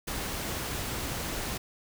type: noise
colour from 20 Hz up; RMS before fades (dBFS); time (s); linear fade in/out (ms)
pink; -34; 0.07-1.58; 10
effects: none